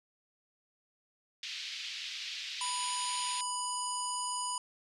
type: band-pass noise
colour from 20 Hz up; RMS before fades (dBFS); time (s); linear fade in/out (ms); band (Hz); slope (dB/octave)
pink; -41; 1.43-3.41; 2; 2500 to 4900; 24
type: harmonic tone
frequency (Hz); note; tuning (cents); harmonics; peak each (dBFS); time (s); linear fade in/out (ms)
987.8; B5; 0; 1 / 3 / 5 / 7 / 9 / 10; -36 / -44 / -43 / -41 / -41 / -44; 2.61-4.58; 2
effects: none